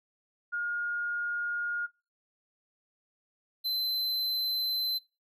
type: tone pair in turn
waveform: sine / square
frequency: 1425 / 4064 Hz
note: F6 / B7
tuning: +34 / +49 cents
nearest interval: octave + tritone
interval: 1815 cents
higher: second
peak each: -29 / -29 dBFS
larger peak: neither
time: 0.52-1.87 / 3.64-4.99 s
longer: neither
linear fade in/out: 20 ms
effects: noise-tail reverb RT60 0.3 s tail -24 dB re dry